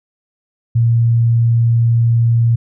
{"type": "tone", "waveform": "sine", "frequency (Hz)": 116.54, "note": "A#2", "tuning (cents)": 0, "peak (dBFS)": -9, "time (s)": [0.75, 2.56], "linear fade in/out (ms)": 10, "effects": []}